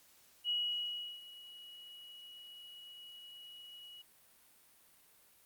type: tone with ADSR envelope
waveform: sine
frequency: 2912 Hz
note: F#7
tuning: 28 cents flat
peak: -31 dBFS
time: 0.44-4.02 s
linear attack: 51 ms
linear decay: 710 ms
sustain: -19 dB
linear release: 5 ms
effects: white hiss -65 dBFS RMS until 5.45 s + Opus 48 kbps